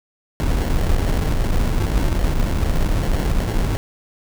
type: noise with sample-and-hold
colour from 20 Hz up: brown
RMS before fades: -18 dBFS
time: 0.4-3.77 s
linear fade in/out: 0 ms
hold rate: 1225 Hz
effects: none